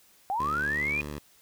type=linear sweep; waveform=sine; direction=up; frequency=740 to 2489 Hz; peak=-26 dBFS; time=0.3-1.01 s; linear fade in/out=0 ms
type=tone with pitch glide; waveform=10% pulse; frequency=73.2 to 73.75 Hz; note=D2 to D2; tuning=-5 to +8 cents; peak=-27 dBFS; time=0.39-1.19 s; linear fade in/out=10 ms; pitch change=+13 cents; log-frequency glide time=0.62-1.01 s
effects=white hiss -60 dBFS RMS until 1.41 s